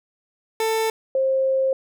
30% pulse / sine tone pair in turn, 444.5 / 531.1 Hz, A4 / C5, +18 / +26 cents, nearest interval minor third, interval 308 cents, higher second, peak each -17 dBFS, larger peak neither, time 0.6-0.9 / 1.15-1.73 s, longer second, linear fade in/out 2 ms, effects none

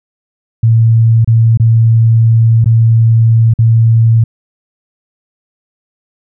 sine tone with dropouts, 113.8 Hz, A#2, 41 cents flat, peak -4 dBFS, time 0.63-4.24 s, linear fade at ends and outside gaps 5 ms, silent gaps 1.246-1.275 / 1.574-1.598 / 2.644-2.658 / 3.538-3.588 s, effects none

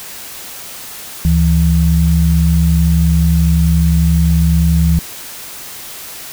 sine tone pair together, 73.42 / 164.82 Hz, D2 / E3, 0 / 0 cents, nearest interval octave + major second, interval 1400 cents, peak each -11 dBFS, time 1.25-4.99 s, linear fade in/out 0 ms, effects white hiss -30 dBFS RMS until 6.32 s

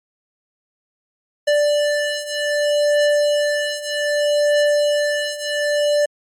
square beating tone pair, 587.3 / 587.94 Hz, D5 / D5, 0 / +2 cents, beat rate 0.64 Hz, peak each -21 / -18 dBFS, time 1.47-6.06 s, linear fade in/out 10 ms, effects low-pass 9000 Hz 12 dB/octave + MP3 96 kbps

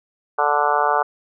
harmonic tone, 146.83 Hz, D3, in tune, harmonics 3 / 4 / 5 / 6 / 7 / 8 / 9 / 10, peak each -26 / -25 / -22 / -21 / -26 / -22 / -27 / -26 dBFS, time 0.38-1.03 s, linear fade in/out 10 ms, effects none

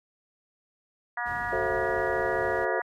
harmonic tone, 240 Hz, B3, 49 cents flat, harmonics 3 / 4 / 5 / 6 / 7 / 8, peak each -35 / -35 / -38 / -37 / -34 / -36 dBFS, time 1.17-2.82 s, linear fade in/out 5 ms
brown noise, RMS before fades -39 dBFS, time 1.25-2.66 s, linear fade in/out 20 ms
sine chord, F# half-diminished seventh, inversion none, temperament just, 370 / 444 / 532.8 / 666 Hz, F#4 / A4 / C5 / E5, 0 / +16 / +31 / +18 cents, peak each -32 dBFS, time 1.52-2.8 s, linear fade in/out 5 ms
effects high-pass 60 Hz 12 dB/octave

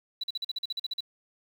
sine tone bursts, 3951 Hz, B7, in tune, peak -28 dBFS, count 12, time 0.21-1.006 s, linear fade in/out 5 ms, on 26 ms, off 44 ms, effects tanh soft clip ceiling -25 dBFS + 9-bit

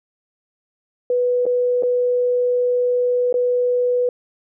sine tone with dropouts, 492.9 Hz, B4, 3 cents flat, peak -15 dBFS, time 1.1-4.09 s, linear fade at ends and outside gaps 2 ms, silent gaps 1.455-1.464 / 1.825-1.833 / 3.327-3.341 s, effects none

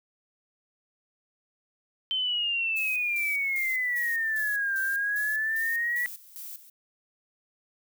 sine exponential two-way sweep, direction down then up, 3100 to 1568 to 1951 Hz, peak -25 dBFS, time 2.11-6.06 s, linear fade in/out 0 ms, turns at 4.79 s
violet noise with tremolo, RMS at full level -40 dBFS, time 2.76-6.7 s, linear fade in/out 5 ms, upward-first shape square, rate 2.5 Hz, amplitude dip 75%
effects none

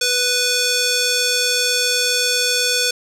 square tone with band-pass filter, 493.9 Hz, B4, in tune, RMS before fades -18 dBFS, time 0.01-2.91 s, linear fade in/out 5 ms, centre 5500 Hz, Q 1.2, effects none

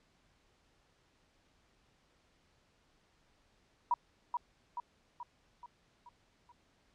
sine tone with echo, 964 Hz, B5, 42 cents flat, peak -26 dBFS, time 3.91-3.94 s, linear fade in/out 2 ms, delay 430 ms, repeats 6, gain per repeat -5 dB, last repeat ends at 6.52 s, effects pink hiss -71 dBFS RMS until 6.94 s + low-pass 6000 Hz 12 dB/octave

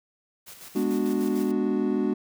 white noise with tremolo, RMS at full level -43 dBFS, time 0.46-1.52 s, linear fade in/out 20 ms, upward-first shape square, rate 6.7 Hz, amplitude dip 50%
triangle chord, G# half-diminished seventh, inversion none, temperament equal, 207.7 / 246.9 / 293.7 / 370 Hz, G#3 / B3 / D4 / F#4, 0 / 0 / 0 / 0 cents, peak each -26 dBFS, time 0.75-2.14 s, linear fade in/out 10 ms
effects none

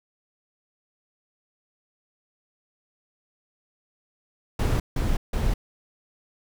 brown noise bursts, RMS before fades -23 dBFS, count 3, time 4.59-5.54 s, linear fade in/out 5 ms, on 210 ms, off 160 ms, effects none

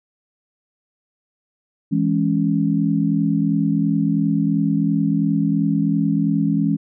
sine chord, C# minor, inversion first, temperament equal, 164.81 / 207.7 / 277.2 Hz, E3 / G#3 / C#4, 0 / 0 / 0 cents, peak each -20 dBFS, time 1.91-6.77 s, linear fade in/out 20 ms, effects none

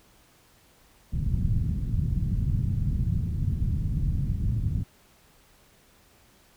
white low-pass noise, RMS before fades -26 dBFS, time 1.12-4.84 s, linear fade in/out 20 ms, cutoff 150 Hz, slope 24 dB/octave, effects pink hiss -59 dBFS RMS until 6.56 s

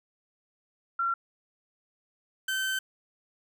sine / 30% pulse tone pair in turn, 1367 / 1541.1 Hz, F6 / G6, -37 / -30 cents, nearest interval major second, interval 207 cents, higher second, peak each -25 dBFS, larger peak neither, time 0.99-1.14 / 2.48-2.79 s, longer second, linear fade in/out 5 ms, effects none

